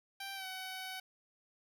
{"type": "tone with pitch glide", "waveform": "10% pulse", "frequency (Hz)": [784, 752.5], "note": ["G5", "F#5"], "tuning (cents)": [0, 29], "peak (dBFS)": -33, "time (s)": [0.2, 1], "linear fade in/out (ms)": 5, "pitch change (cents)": -71, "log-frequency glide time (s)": [0.35, 0.46], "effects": []}